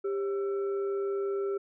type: tone with frequency modulation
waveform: sine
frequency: 396.7 Hz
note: G4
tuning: 21 cents sharp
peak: -28 dBFS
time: 0.04-1.58 s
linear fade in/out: 10 ms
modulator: 939 Hz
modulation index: 0.33
effects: none